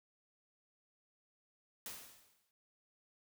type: noise with exponential decay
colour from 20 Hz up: white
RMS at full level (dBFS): -44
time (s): 1.86-2.51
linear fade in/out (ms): 1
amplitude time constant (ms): 140
effects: none